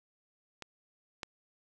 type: clicks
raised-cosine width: 0.2 ms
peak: -25 / -20 dBFS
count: 2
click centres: 0.623 / 1.232 s
effects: none